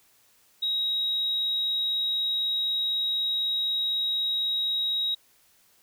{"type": "tone", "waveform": "sine", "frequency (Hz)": 3809, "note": "A#7", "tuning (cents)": 37, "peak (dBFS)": -23, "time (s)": [0.62, 5.15], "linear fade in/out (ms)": 10, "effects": ["tanh soft clip ceiling -20 dBFS", "white hiss -62 dBFS RMS until 5.82 s"]}